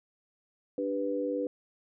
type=chord; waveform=sine; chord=G major; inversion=second; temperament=equal; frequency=293.7 / 392 / 493.9 Hz; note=D4 / G4 / B4; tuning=0 / 0 / 0 cents; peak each=-33 / -37 / -31 dBFS; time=0.78-1.47 s; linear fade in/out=2 ms; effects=none